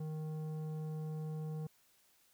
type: tone with tanh clipping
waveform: sine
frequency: 155.56 Hz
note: D#3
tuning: in tune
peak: -40 dBFS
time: 0-1.67 s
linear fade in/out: 5 ms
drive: 11 dB
effects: white hiss -70 dBFS RMS until 2.33 s